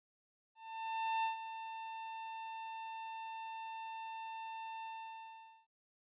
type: tone with ADSR envelope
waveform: 45% pulse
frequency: 895 Hz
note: A5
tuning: 29 cents sharp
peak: -32 dBFS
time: 0.55-5.67 s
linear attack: 690 ms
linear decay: 120 ms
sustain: -11 dB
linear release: 820 ms
effects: resampled to 8000 Hz